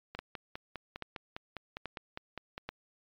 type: two click trains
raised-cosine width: 0.3 ms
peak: -23 / -21 dBFS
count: 13 / 4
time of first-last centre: 0.15-2.579 / 0.19-2.69 s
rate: 4.94 / 1.2 Hz
effects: low-pass 5000 Hz 12 dB/octave + MP3 96 kbps